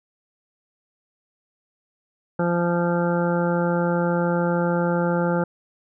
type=harmonic tone; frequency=173 Hz; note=F3; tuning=16 cents flat; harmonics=1 / 2 / 3 / 4 / 5 / 7 / 8 / 9; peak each=-22 / -27 / -24 / -37 / -29 / -37 / -31 / -37 dBFS; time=2.39-5.44 s; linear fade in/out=5 ms; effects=none